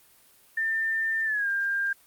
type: tone with pitch glide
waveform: sine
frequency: 1795 to 1599.2 Hz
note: A6 to G6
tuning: +34 to +34 cents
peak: -24 dBFS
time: 0.57-1.93 s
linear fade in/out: 5 ms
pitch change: -200 cents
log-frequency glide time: 1.24-1.48 s
effects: white hiss -58 dBFS RMS until 2.06 s + Opus 32 kbps